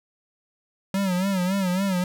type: tone with vibrato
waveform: square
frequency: 188.2 Hz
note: F#3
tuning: 30 cents sharp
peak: -22 dBFS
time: 0.94-2.04 s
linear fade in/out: 2 ms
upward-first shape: sine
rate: 3.6 Hz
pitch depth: 98 cents each way
effects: none